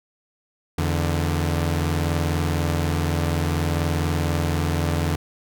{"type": "tone pair together", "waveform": "sawtooth", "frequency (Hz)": [84.1, 147.63], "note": ["E2", "D3"], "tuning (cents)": [35, 9], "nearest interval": "minor seventh", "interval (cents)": 974, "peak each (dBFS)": [-18, -21], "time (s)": [0.78, 5.16], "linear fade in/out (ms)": 5, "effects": []}